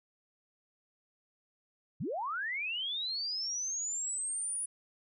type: linear sweep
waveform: sine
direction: up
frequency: 98 to 9860 Hz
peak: -33 dBFS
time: 2-4.66 s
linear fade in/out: 10 ms
effects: none